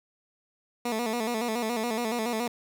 15% pulse tone with vibrato, 230 Hz, A#3, 23 cents flat, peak -21 dBFS, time 0.85-2.48 s, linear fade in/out 5 ms, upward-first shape square, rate 7.1 Hz, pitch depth 82 cents each way, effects none

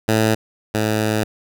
10% pulse tone pair in turn, 110 / 107.99 Hz, A2 / A2, 0 / -32 cents, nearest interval unison, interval 32 cents, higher first, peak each -6 / -9 dBFS, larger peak first, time 0.08-0.35 / 0.74-1.24 s, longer second, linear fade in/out 10 ms, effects none

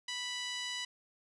5% pulse tone with band-pass filter, 987 Hz, B5, 1 cent flat, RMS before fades -39 dBFS, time 0.08-0.85 s, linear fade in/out 5 ms, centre 2700 Hz, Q 1.2, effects resampled to 22050 Hz + 10-bit

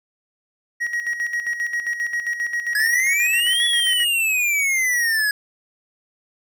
triangle tone with tremolo, 1899 Hz, A#6, 32 cents sharp, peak -18 dBFS, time 0.8-4.05 s, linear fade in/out 20 ms, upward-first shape square, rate 7.5 Hz, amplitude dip 60%
square exponential two-way sweep, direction up then down, 1661.2 to 3418 to 1661.2 Hz, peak -18 dBFS, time 2.75-5.31 s, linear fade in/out 2 ms, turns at 3.65 s
effects none

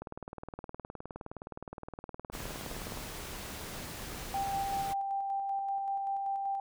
click train, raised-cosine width 1 ms, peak -27 dBFS, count 58, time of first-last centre 0.02-2.973 s, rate 19.3 Hz
pink noise, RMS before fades -42 dBFS, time 2.32-4.94 s, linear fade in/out 20 ms
sine tone with tremolo, 788 Hz, G5, 9 cents sharp, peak -30 dBFS, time 4.34-6.6 s, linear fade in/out 2 ms, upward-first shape square, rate 5.2 Hz, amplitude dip 25%
effects none

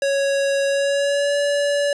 square tone with pitch glide, 554.4 to 573.6 Hz, C#5 to D5, 0 to -41 cents, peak -18 dBFS, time 0.02-1.93 s, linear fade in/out 2 ms, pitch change +59 cents, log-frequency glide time 0.66-1.37 s, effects resampled to 22050 Hz + 9-bit

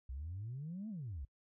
sine exponential two-way sweep, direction up then down, 60.7 to 227.2 to 60.7 Hz, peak -40 dBFS, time 0.09-1.25 s, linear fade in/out 5 ms, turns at 0.89 s, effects noise-tail reverb RT60 0.1 s tail -24 dB re dry + tanh soft clip ceiling -37 dBFS

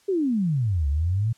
sine exponential two-way sweep, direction down then up, 409.3 to 68.4 to 118.6 Hz, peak -20 dBFS, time 0.08-1.33 s, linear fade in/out 10 ms, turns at 0.88 s, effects white hiss -60 dBFS RMS until 1.37 s + low-pass 9000 Hz 12 dB/octave

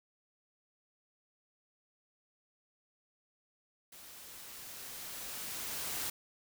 white noise with level ramp, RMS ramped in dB -53 to -37 dBFS, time 3.92-6.1 s, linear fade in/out 5 ms, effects none

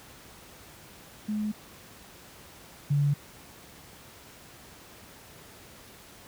sine tone pair in turn, 211.8 / 143.59 Hz, G#3 / D3, +34 / -39 cents, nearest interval perfect fifth, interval 673 cents, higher first, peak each -27 / -21 dBFS, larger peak second, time 1.28-1.52 / 2.9-3.14 s, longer neither, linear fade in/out 10 ms, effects pink hiss -50 dBFS RMS until 6.27 s + high-pass 60 Hz 12 dB/octave

